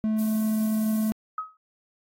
triangle tone, 217.3 Hz, A3, 21 cents flat, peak -20 dBFS, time 0.04-1.12 s, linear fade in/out 0 ms
violet noise, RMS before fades -38 dBFS, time 0.18-1.11 s, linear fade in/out 10 ms
sine tone with exponential decay, 1270 Hz, D#6, 35 cents sharp, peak -24 dBFS, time 1.38-1.57 s, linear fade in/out 2 ms, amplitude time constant 40 ms
effects AAC 48 kbps

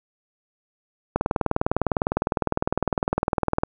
click train, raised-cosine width 1 ms, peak -6 dBFS, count 50, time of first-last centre 1.16-3.635 s, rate 19.8 Hz, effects none

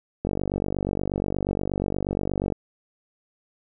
click train, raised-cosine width 2 ms, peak -12 dBFS, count 111, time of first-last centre 0.25-2.523 s, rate 48.4 Hz, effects none

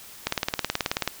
click train, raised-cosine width 0.2 ms, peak -6 dBFS, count 16, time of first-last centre 0.27-1.076 s, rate 18.6 Hz, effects white hiss -45 dBFS RMS until 1.2 s

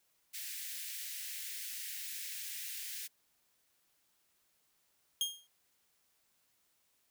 white high-pass noise, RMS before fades -43 dBFS, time 0.33-3.08 s, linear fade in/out 20 ms, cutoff 1700 Hz, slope 48 dB/octave
sawtooth tone with exponential decay, 3235 Hz, G#7, 46 cents flat, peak -25 dBFS, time 5.21-5.47 s, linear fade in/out 1 ms, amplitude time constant 55 ms
effects white hiss -75 dBFS RMS until 7.1 s

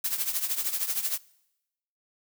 blue noise with tremolo, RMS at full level -26 dBFS, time 0.04-1.18 s, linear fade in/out 5 ms, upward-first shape triangle, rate 13 Hz, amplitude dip 80%, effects noise-tail reverb RT60 0.9 s tail -23 dB re dry

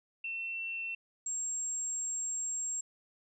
sine tone pair in turn, 2699 / 7533 Hz, E7 / A#8, +40 / +17 cents, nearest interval octave + tritone, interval 1777 cents, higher second, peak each -35 / -33 dBFS, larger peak second, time 0.24-0.95 / 1.26-2.81 s, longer second, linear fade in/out 5 ms, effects none

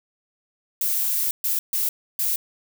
violet noise bursts at uneven times, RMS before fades -23 dBFS, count 4, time 0.81-1.31 / 1.44-1.59 / 1.73-1.89 / 2.19-2.36 s, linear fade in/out 2 ms, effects none

